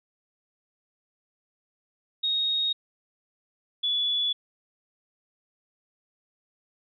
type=tone pair in turn; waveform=sine; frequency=3743 / 3427 Hz; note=A#7 / A7; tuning=+6 / -46 cents; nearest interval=major second; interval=152 cents; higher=first; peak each=-23 dBFS; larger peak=neither; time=2.23-2.73 / 3.83-4.33 s; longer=neither; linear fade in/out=10 ms; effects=none